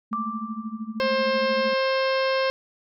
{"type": "tone with tremolo", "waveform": "sine", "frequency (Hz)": 220, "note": "A3", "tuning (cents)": 0, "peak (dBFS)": -26, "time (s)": [0.11, 1.74], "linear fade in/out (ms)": 10, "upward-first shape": "sine", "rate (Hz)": 13, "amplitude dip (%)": 90}
{"type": "tone with exponential decay", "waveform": "sine", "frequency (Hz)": 1174.7, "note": "D6", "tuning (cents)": 0, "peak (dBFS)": -24, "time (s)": [0.13, 1.47], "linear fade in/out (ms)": 0, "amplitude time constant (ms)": 290}
{"type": "harmonic tone", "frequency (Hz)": 530, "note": "C5", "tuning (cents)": 22, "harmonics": [1, 2, 3, 4, 5, 6, 7, 8, 9, 10], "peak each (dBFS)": [-22, -28, -31, -34, -34, -37, -41, -37, -43, -38], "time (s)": [1, 2.5], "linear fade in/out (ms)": 0}
{"effects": []}